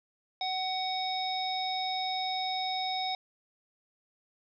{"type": "harmonic tone", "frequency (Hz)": 750, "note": "F#5", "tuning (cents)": 23, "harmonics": [1, 3, 5, 7], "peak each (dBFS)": [-32, -40, -35, -40], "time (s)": [0.41, 3.15], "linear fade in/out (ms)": 2, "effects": []}